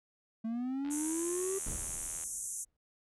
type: linear sweep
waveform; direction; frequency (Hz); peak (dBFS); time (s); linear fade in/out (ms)
triangle; up; 220 to 392; -31; 0.44-1.59; 10
type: click train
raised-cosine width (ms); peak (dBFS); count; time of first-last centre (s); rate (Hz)
0.3; -35; 114; 0.85-2.237; 81.5
type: band-pass noise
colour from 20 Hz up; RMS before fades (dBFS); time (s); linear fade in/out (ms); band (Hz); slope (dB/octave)
white; -40; 0.9-2.65; 20; 6100 to 11000; 96
type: noise with exponential decay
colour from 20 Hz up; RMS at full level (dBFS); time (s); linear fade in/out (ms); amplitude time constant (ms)
brown; -39; 1.66-2.77; 5; 240
effects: none